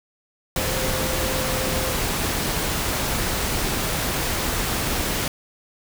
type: tone in noise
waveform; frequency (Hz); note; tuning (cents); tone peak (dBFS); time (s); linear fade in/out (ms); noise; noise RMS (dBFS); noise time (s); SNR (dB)
sine; 520; C5; -11; -29; 0.56-1.95; 2; pink; -24; 0.56-5.28; -8
effects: none